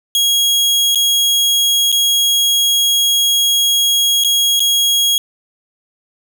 sawtooth tone with dropouts, 3300 Hz, G#7, 12 cents flat, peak -8 dBFS, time 0.15-5.18 s, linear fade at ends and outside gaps 1 ms, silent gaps 0.948-0.956 / 1.918-1.925 / 4.238-4.246 / 4.595-4.603 s, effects none

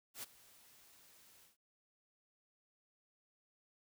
white noise with ADSR envelope, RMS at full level -44 dBFS, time 0.14-1.57 s, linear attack 90 ms, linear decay 19 ms, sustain -20 dB, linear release 140 ms, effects none

